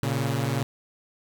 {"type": "tone pair together", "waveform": "sawtooth", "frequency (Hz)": [116.54, 138.59], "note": ["A#2", "C#3"], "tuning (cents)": [0, 0], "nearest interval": "minor third", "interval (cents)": 300, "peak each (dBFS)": -23, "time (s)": [0.03, 0.63], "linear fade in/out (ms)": 0, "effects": ["8-bit"]}